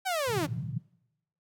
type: linear sweep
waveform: sawtooth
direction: down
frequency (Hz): 784 to 267.3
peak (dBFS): -24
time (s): 0.05-0.47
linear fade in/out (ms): 20
type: band-pass noise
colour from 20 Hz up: pink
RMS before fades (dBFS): -35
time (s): 0.27-0.79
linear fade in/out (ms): 10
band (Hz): 110 to 170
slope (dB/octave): 48
effects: noise-tail reverb RT60 0.9 s tail -24 dB re dry